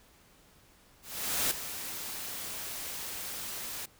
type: noise with ADSR envelope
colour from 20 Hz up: white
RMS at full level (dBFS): -28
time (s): 1.02-3.86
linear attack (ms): 490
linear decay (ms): 5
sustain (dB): -11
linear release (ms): 10
effects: pink hiss -61 dBFS RMS until 3.99 s